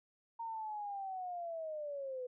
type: linear sweep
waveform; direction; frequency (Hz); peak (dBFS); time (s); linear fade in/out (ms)
sine; down; 927 to 493.3; -39; 0.39-2.27; 10
effects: none